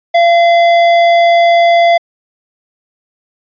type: tone with hard clipping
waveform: sine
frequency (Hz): 684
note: F5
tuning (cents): -36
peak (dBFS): -7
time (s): 0.14-1.98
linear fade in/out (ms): 10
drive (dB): 11
effects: resampled to 11025 Hz